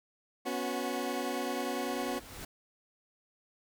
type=chord; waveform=20% pulse; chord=B suspended second; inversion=none; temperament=equal with one note detuned; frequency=246.9 / 277.2 / 365.5 Hz; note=B3 / C#4 / F#4; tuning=0 / 0 / -21 cents; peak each=-32 dBFS; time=0.45-2.2 s; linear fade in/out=20 ms
type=noise with exponential growth; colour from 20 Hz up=pink; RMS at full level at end=-42 dBFS; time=1.43-2.45 s; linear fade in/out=5 ms; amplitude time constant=220 ms
effects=none